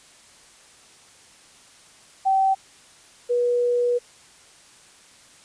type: tone pair in turn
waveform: sine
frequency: 771 / 485.2 Hz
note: G5 / B4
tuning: -29 / -31 cents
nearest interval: minor sixth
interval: 802 cents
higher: first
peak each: -16 / -18 dBFS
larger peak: first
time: 2.25-2.55 / 3.29-3.99 s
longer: second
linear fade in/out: 20 ms
effects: white hiss -51 dBFS RMS until 5.44 s + resampled to 22050 Hz